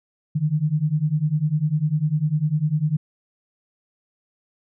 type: beating tone pair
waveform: sine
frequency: 146.83 / 156.83 Hz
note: D3 / D#3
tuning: 0 / +14 cents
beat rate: 10 Hz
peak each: -22 / -21 dBFS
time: 0.35-2.97 s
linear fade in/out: 10 ms
effects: none